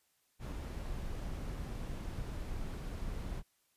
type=noise; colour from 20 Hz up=brown; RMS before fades=-40 dBFS; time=0.39-3.43 s; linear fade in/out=50 ms; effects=white hiss -75 dBFS RMS until 3.76 s + resampled to 32000 Hz